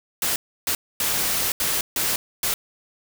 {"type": "noise bursts at uneven times", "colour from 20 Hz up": "white", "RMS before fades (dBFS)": -23, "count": 6, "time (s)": [[0.22, 0.36], [0.67, 0.75], [1, 1.52], [1.6, 1.81], [1.96, 2.16], [2.43, 2.54]], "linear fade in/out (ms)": 2, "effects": []}